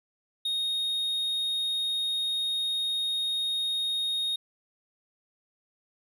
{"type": "tone", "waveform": "triangle", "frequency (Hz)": 3721, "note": "A#7", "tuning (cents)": -4, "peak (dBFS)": -25, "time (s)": [0.45, 4.36], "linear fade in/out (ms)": 5, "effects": []}